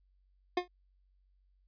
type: tone with exponential decay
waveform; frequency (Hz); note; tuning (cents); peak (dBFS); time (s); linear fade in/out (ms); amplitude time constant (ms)
25% pulse; 357.9; F4; +42; -21; 0.57-0.68; 5; 22
effects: added 47 Hz sine -66 dBFS peak until 1.67 s + resampled to 11025 Hz